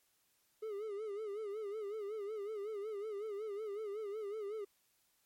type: tone with vibrato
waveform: triangle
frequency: 418.6 Hz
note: G#4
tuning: 14 cents sharp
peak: -37 dBFS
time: 0.62-4.65 s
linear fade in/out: 10 ms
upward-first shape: sine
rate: 5.4 Hz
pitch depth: 100 cents each way
effects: white hiss -75 dBFS RMS until 5.25 s + MP3 64 kbps